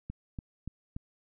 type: click train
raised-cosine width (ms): 5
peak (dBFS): -25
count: 4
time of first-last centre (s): 0.1-0.965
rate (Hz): 3.47
effects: none